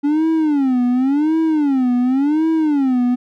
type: tone with vibrato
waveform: triangle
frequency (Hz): 281.4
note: C#4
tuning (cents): +26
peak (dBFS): -11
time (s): 0.03-3.16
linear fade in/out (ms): 20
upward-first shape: sine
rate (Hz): 0.91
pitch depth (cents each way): 240
effects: none